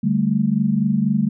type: chord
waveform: sine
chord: D suspended fourth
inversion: none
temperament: equal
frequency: 146.83 / 196 / 220 Hz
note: D3 / G3 / A3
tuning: 0 / 0 / 0 cents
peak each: -23 / -19 / -19 dBFS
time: 0.03-1.29 s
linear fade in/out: 10 ms
effects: none